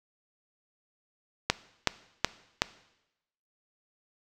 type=click train; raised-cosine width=0.2 ms; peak=-4 dBFS; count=4; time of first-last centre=1.5-2.619 s; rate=2.68 Hz; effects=noise-tail reverb RT60 0.9 s tail -18 dB re dry